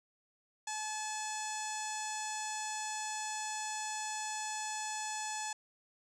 sawtooth tone with low-pass filter, 860 Hz, A5, 40 cents flat, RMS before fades -39 dBFS, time 0.67-5.53 s, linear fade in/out 5 ms, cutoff 7400 Hz, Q 6, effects none

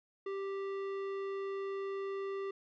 sine tone with tanh clipping, 392 Hz, G4, in tune, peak -38 dBFS, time 0.26-2.51 s, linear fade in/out 5 ms, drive 14 dB, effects none

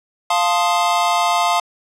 square chord, F dominant seventh, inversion none, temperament equal, 698.5 / 880 / 1046.5 / 1244.5 Hz, F5 / A5 / C6 / Eb6, 0 / 0 / 0 / 0 cents, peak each -19 / -21 / -22 / -23 dBFS, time 0.3-1.6 s, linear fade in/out 5 ms, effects low-pass 9000 Hz 12 dB/octave

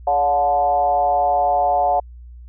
sine tone with frequency modulation, 722 Hz, F#5, 43 cents flat, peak -14 dBFS, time 0.07-2 s, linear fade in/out 5 ms, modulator 152 Hz, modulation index 0.89, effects added 60 Hz sine -36 dBFS peak until 2.48 s

